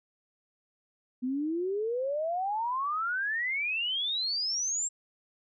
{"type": "exponential sweep", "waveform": "sine", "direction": "up", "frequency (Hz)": [245.7, 7630], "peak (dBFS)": -28, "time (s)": [1.22, 4.89], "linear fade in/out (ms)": 20, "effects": []}